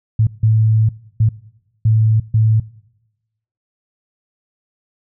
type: tone bursts at uneven times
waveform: sine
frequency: 110 Hz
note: A2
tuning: in tune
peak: -9 dBFS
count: 5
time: 0.19-0.27 / 0.43-0.89 / 1.2-1.29 / 1.85-2.2 / 2.34-2.6 s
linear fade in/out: 5 ms
effects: noise-tail reverb RT60 1.0 s tail -22 dB re dry